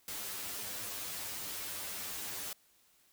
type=noise with comb filter; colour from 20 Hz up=white; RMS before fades=-41 dBFS; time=0.08-2.53 s; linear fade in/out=2 ms; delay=10 ms; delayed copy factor=+0.75; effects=white hiss -68 dBFS RMS until 3.12 s